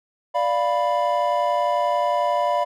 triangle chord, B diminished, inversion first, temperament equal, 587.3 / 698.5 / 987.8 Hz, D5 / F5 / B5, 0 / 0 / 0 cents, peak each -21 dBFS, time 0.34-2.65 s, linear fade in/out 20 ms, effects none

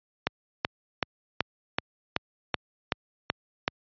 click train, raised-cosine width 0.3 ms, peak -7 dBFS, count 10, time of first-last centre 0.27-3.679 s, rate 2.64 Hz, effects high-pass 80 Hz 12 dB/octave + resampled to 11025 Hz

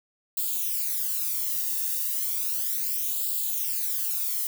violet noise with flanger, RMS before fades -28 dBFS, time 0.37-4.47 s, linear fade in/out 2 ms, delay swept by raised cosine 0.25 to 1.1 ms, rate 0.34 Hz, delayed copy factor +0.85, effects none

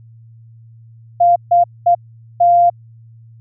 sine tone bursts at uneven times, 696 Hz, F5, 6 cents flat, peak -7 dBFS, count 4, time 1.2-1.36 / 1.51-1.64 / 1.86-1.95 / 2.4-2.7 s, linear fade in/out 10 ms, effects added 114 Hz sine -39 dBFS peak until 3.4 s

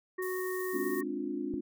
harmonic tone, 370 Hz, F#4, in tune, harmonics 1 / 3 / 5, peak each -33 / -43 / -40 dBFS, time 0.18-1.03 s, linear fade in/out 10 ms
white high-pass noise, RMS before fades -45 dBFS, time 0.22-1.01 s, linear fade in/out 5 ms, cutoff 9600 Hz, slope 12 dB/octave
sine chord, D half-diminished seventh, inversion second, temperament just, 211.4 / 264.3 / 293.7 / 352.4 Hz, Ab3 / C4 / D4 / F4, +31 / +18 / 0 / +16 cents, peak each -42 / -38 / -36 / -38 dBFS, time 0.73-1.61 s, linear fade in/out 10 ms
click, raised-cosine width 3 ms, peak -28 dBFS, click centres 1.539 s
effects none

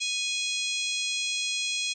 harmonic tone with a mistuned harmonic, 830.6 Hz, G#5, in tune, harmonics 3 / 4 / 5 / 6 / 7 / 8 / 9 / 10, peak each -32 / -32 / -34 / -39 / -40 / -37 / -42 / -41 dBFS, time 0-1.94 s, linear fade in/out 20 ms, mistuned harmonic 6, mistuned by +35 cents, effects none

